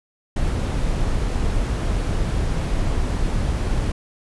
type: noise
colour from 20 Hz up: brown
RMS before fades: -21 dBFS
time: 0.36-3.92 s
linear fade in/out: 5 ms
effects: resampled to 24000 Hz